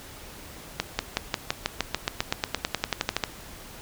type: accelerating click train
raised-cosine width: 0.2 ms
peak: -6 dBFS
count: 21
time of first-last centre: 0.8-3.238 s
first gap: 190 ms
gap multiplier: 0.95
effects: pink hiss -44 dBFS RMS until 3.81 s